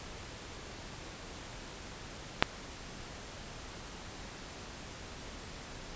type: click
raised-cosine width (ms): 0.3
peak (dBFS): -4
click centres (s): 2.425
effects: pink hiss -46 dBFS RMS until 5.95 s + resampled to 16000 Hz